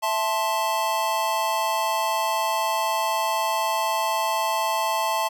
square chord, A minor, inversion second, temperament just, 660 / 880 / 1056 Hz, E5 / A5 / C6, +2 / 0 / +16 cents, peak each -29 / -25 / -28 dBFS, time 0.02-5.29 s, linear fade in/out 20 ms, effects none

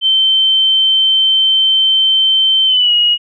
sine tone with pitch glide, 3100 to 2892 Hz, G7 to F#7, -20 to -40 cents, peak -8 dBFS, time 0.01-3.18 s, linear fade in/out 50 ms, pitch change -120 cents, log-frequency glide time 2.66-2.93 s, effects none

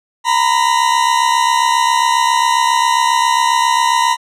40% pulse tone pair together, 932.3 / 999.7 Hz, A#5 / B5, 0 / +21 cents, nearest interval minor second, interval 121 cents, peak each -13 dBFS, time 0.24-4.17 s, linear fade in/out 50 ms, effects low-pass 9000 Hz 12 dB/octave

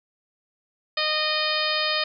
harmonic tone, 615 Hz, D#5, 20 cents flat, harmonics 1 / 2 / 3 / 4 / 5 / 6 / 7 / 8, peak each -30 / -30 / -30 / -30 / -30 / -30 / -30 / -30 dBFS, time 0.97-2.04 s, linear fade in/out 5 ms, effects none

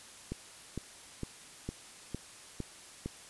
click train, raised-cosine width 3 ms, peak -23 dBFS, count 7, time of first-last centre 0.32-3.06 s, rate 2.19 Hz, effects white hiss -52 dBFS RMS until 3.29 s + resampled to 24000 Hz

